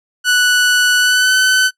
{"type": "tone with pitch glide", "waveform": "sawtooth", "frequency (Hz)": [1480, 1513.7], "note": ["F#6", "F#6"], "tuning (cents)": [0, 39], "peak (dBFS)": -6, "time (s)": [0.24, 1.71], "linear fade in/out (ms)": 50, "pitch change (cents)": 39, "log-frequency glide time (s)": [0.98, 1.34], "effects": ["noise-tail reverb RT60 0.1 s tail -21 dB re dry", "low-pass 11000 Hz 12 dB/octave"]}